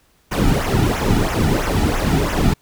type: noise with flanger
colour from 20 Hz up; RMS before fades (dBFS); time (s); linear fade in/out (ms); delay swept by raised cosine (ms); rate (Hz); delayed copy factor
brown; -17; 0.31-2.54; 10; 0.22 to 1.92; 3; -0.75
effects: pink hiss -58 dBFS RMS until 2.61 s